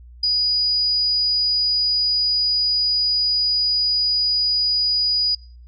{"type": "tone", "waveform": "sine", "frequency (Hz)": 4920, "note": "D#8", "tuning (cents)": -20, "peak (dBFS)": -16, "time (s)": [0.23, 5.35], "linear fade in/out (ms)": 5, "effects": ["noise-tail reverb RT60 0.5 s tail -25 dB re dry", "added 60 Hz sine -40 dBFS peak until 5.67 s"]}